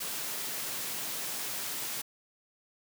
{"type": "high-pass noise", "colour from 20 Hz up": "white", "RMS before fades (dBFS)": -36, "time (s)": [0, 2.02], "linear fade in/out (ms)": 10, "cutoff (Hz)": 110, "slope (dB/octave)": 96, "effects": []}